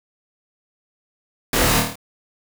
pink noise with echo, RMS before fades -20 dBFS, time 1.53-1.8 s, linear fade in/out 2 ms, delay 26 ms, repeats 6, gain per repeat -3 dB, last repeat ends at 1.956 s, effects none

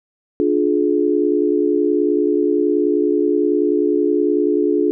sine chord, D diminished, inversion none, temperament just, 293.7 / 352.4 / 422.9 Hz, D4 / F4 / Ab4, 0 / +16 / +31 cents, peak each -18 dBFS, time 0.4-4.91 s, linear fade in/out 0 ms, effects none

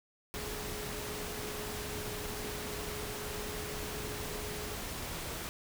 sine tone in noise, 420.3 Hz, G#4, 21 cents sharp, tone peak -44 dBFS, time 0.36-4.75 s, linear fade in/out 0 ms, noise pink, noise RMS -40 dBFS, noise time 0.34-5.49 s, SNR -7 dB, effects none

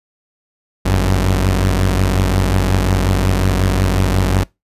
sawtooth tone pair together, 49.32 / 93.1 Hz, G1 / F#2, +11 / +11 cents, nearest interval major seventh, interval 1100 cents, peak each -11 dBFS, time 0.85-4.44 s, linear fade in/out 10 ms, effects noise-tail reverb RT60 0.2 s tail -23 dB re dry + resampled to 32000 Hz

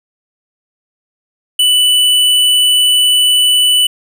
square tone, 2978 Hz, F#7, 11 cents sharp, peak -8 dBFS, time 1.59-3.87 s, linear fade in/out 5 ms, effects none

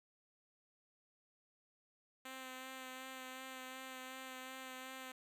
5% pulse tone with vibrato, 260 Hz, C4, 11 cents flat, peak -36 dBFS, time 2.25-5.12 s, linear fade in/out 5 ms, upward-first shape sine, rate 2.7 Hz, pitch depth 17 cents each way, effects none

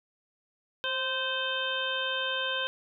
harmonic tone with a mistuned harmonic, 518 Hz, C5, 17 cents flat, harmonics 1 / 2 / 3 / 5 / 6 / 7, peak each -36 / -38 / -33 / -38 / -33 / -38 dBFS, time 0.84-2.67 s, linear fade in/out 0 ms, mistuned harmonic 1, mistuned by +30 cents, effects none

